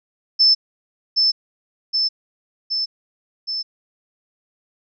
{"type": "tone with echo", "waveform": "sine", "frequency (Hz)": 5274, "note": "E8", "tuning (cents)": 0, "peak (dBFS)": -10, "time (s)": [0.39, 0.55], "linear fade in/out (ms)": 20, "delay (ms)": 770, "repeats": 4, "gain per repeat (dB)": -3, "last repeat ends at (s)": 3.63, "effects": []}